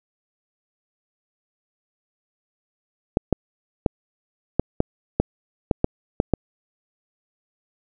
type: clicks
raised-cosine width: 2 ms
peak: -3 dBFS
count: 10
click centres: 3.171 / 3.327 / 3.862 / 4.596 / 4.804 / 5.2 / 5.712 / 5.844 / 6.201 / 6.337 s
effects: none